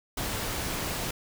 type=noise; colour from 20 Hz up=pink; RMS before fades=-32 dBFS; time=0.17-1.11 s; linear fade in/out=5 ms; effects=none